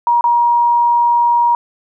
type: tone with dropouts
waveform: sine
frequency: 950 Hz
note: A#5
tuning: 33 cents sharp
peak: -9 dBFS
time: 0.07-1.55 s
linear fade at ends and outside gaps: 1 ms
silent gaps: 0.21-0.241 s
effects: none